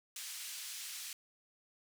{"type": "band-pass noise", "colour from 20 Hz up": "white", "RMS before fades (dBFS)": -45, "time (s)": [0.16, 1.13], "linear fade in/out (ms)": 2, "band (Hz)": [2200, 10000], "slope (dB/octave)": 12, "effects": []}